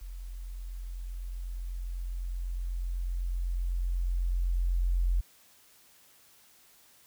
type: tone with level ramp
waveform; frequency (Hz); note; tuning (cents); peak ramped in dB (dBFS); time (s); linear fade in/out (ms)
sine; 44; F1; +14; -38 to -23; 0.01-5.21; 10
effects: white hiss -60 dBFS RMS until 7.06 s